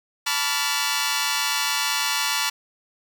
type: chord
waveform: 10% pulse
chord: B half-diminished seventh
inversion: third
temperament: equal with one note detuned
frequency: 880 / 987.8 / 1144.5 / 1396.9 Hz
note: A5 / B5 / D6 / F6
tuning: 0 / 0 / -45 / 0 cents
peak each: -19 dBFS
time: 0.26-2.5 s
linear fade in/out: 10 ms
effects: none